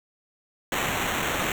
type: noise with sample-and-hold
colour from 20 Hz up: blue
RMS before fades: -27 dBFS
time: 0.72-1.52 s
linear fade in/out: 2 ms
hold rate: 4900 Hz
effects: none